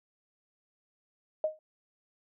sine tone with exponential decay, 622.3 Hz, D#5, in tune, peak -22 dBFS, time 1.44-1.59 s, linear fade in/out 2 ms, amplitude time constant 32 ms, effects none

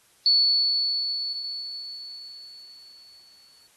sine tone with exponential decay, 4435 Hz, C#8, in tune, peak -15 dBFS, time 0.26-3.67 s, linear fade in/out 1 ms, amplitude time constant 740 ms, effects white hiss -60 dBFS RMS until 3.76 s + AAC 32 kbps

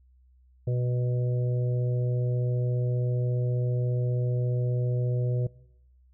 harmonic tone, 123.4 Hz, B2, 1 cent flat, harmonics 1 / 3 / 4 / 5, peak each -24 / -37 / -36 / -41 dBFS, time 0.67-5.47 s, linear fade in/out 5 ms, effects noise-tail reverb RT60 0.9 s tail -23 dB re dry + added 63 Hz sine -56 dBFS peak until 6.13 s

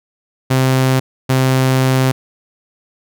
sawtooth tone bursts at uneven times, 130.81 Hz, C3, in tune, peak -7 dBFS, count 2, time 0.5-1 / 1.29-2.12 s, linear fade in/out 10 ms, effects none

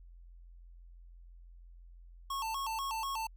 square tone with vibrato, 987.8 Hz, B5, in tune, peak -35 dBFS, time 2.3-3.27 s, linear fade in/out 5 ms, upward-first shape square, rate 4.1 Hz, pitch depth 180 cents each way, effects added 43 Hz sine -51 dBFS peak until 3.36 s

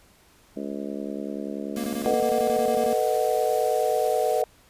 harmonic tone, 70.3 Hz, C#2, 25 cents sharp, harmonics 3 / 4 / 5 / 6 / 7 / 8 / 9, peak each -34 / -34 / -37 / -40 / -39 / -42 / -41 dBFS, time 0.56-2.15 s, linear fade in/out 10 ms
white noise, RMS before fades -40 dBFS, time 1.76-4.42 s, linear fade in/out 2 ms
square tone bursts, 233.8 Hz, A#3, 5 cents sharp, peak -30 dBFS, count 13, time 1.77-2.93 s, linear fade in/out 0 ms, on 68 ms, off 23 ms
sine chord, B dominant seventh, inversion third, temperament just, 444.5 / 493.9 / 617.4 / 740.8 Hz, A4 / B4 / D#5 / F#5, +18 / 0 / -14 / +2 cents, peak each -26 dBFS, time 2.06-4.44 s, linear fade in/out 0 ms
effects pink hiss -57 dBFS RMS until 4.69 s + resampled to 32000 Hz

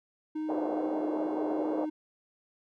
triangle tone with vibrato, 308.8 Hz, D#4, 13 cents flat, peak -29 dBFS, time 0.35-1.9 s, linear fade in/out 10 ms, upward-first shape triangle, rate 2.4 Hz, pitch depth 11 cents each way
pink band-pass noise, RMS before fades -34 dBFS, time 0.48-1.86 s, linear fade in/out 20 ms, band 380 to 720 Hz, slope 24 dB/octave
effects none

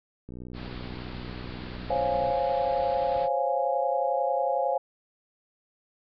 click train, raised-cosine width 3 ms, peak -28 dBFS, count 125, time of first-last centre 0.29-2.303 s, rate 61.6 Hz
pink low-pass noise, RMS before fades -42 dBFS, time 0.53-3.29 s, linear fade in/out 50 ms, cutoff 4800 Hz, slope 96 dB/octave
sine chord, Db major seventh, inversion third, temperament equal, 523.3 / 554.4 / 698.5 / 830.6 Hz, C5 / Db5 / F5 / Ab5, 0 / 0 / 0 / 0 cents, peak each -29 dBFS, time 1.9-4.78 s, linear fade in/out 5 ms
effects none

